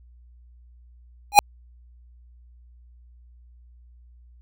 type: tone with exponential growth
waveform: square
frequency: 821 Hz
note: G#5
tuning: 20 cents flat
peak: -3 dBFS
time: 1.32-1.39 s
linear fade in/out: 0 ms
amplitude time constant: 15 ms
effects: added 60 Hz sine -48 dBFS peak until 4.41 s